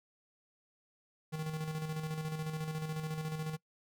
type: tone with tremolo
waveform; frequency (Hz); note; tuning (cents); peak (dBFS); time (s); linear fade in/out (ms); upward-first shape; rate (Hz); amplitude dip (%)
square; 156.7; D#3; +13; -35; 1.32-3.57; 20; square; 14; 45
effects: noise-tail reverb RT60 0.1 s tail -22 dB re dry